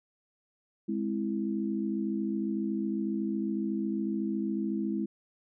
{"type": "chord", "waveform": "sine", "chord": "Ab augmented", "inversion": "none", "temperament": "equal", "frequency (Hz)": [207.7, 261.6, 329.6], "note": ["Ab3", "C4", "E4"], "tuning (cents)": [0, 0, 0], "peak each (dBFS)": [-31, -36, -33], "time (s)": [0.88, 5.06], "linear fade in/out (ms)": 10, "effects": []}